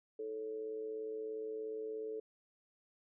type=tone with amplitude modulation; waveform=sine; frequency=436.7 Hz; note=A4; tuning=13 cents flat; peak=-36 dBFS; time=0.19-2.2 s; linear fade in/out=5 ms; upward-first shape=sine; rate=117 Hz; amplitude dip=60%; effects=none